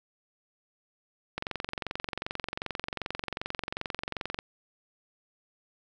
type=click train; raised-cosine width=0.3 ms; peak=-16 dBFS; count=69; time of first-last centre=1.38-4.389 s; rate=22.6 Hz; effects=none